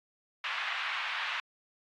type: band-pass noise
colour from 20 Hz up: white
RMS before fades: -35 dBFS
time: 0.44-1.4 s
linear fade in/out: 2 ms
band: 1000 to 2800 Hz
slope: 24 dB/octave
effects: AAC 48 kbps